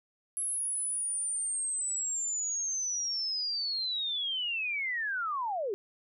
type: linear sweep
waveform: sine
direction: down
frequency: 10910 to 370 Hz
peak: -30 dBFS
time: 0.37-5.74 s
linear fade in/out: 0 ms
effects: none